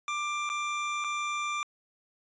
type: tone with dropouts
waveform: 25% pulse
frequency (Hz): 1184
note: D6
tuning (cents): +14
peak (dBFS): -26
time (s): 0.08-1.63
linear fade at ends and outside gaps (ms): 1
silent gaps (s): 0.492-0.499 / 1.041-1.045
effects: resampled to 16000 Hz